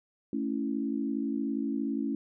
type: chord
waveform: sine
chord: A major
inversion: none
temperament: equal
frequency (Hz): 220 / 277.2 / 329.6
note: A3 / C#4 / E4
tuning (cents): 0 / 0 / 0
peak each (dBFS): -33 / -31 / -36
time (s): 0.33-2.15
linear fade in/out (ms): 2
effects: none